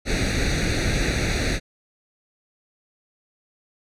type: noise with comb filter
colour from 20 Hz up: pink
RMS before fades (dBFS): -22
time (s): 0.05-1.6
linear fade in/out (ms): 50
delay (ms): 0.48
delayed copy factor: +0.85
effects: low-pass 6000 Hz 12 dB/octave